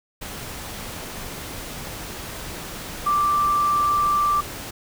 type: tone in noise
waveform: sine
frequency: 1174.7 Hz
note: D6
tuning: in tune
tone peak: -17 dBFS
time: 3.06-4.41 s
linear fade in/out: 10 ms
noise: pink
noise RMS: -34 dBFS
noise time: 0.21-4.71 s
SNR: +14 dB
effects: none